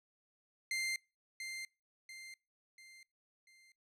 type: tone with echo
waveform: sawtooth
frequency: 2093 Hz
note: C7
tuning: in tune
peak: -31 dBFS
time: 0.71-0.96 s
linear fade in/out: 2 ms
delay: 690 ms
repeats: 4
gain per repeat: -7 dB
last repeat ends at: 3.72 s
effects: noise-tail reverb RT60 0.3 s tail -26 dB re dry + low-pass 10000 Hz 12 dB/octave